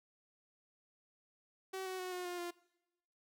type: tone with pitch steps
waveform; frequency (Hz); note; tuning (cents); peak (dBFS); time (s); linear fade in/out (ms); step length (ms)
sawtooth; 380 / 373.5 / 367.1 / 360.8 / 354.6 / 348.5; F#4 / F#4 / F#4 / F#4 / F4 / F4; +46 / +16 / -14 / -44 / +26 / -4; -36; 1.73-2.51; 10; 130
effects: noise-tail reverb RT60 0.9 s tail -22 dB re dry